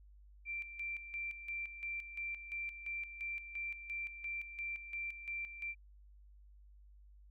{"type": "tone with tremolo", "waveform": "sine", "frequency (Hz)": 2354, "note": "D7", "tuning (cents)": 3, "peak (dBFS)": -38, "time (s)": [0.45, 5.75], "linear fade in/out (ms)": 50, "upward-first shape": "square", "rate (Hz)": 2.9, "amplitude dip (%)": 65, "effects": ["added 50 Hz sine -57 dBFS peak until 7.3 s"]}